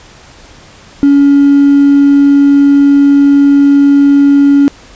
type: tone with hard clipping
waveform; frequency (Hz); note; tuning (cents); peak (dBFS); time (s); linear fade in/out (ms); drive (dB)
triangle; 282; C#4; +30; -3; 1.03-4.68; 0; 4
effects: pink hiss -37 dBFS RMS until 4.95 s + resampled to 16000 Hz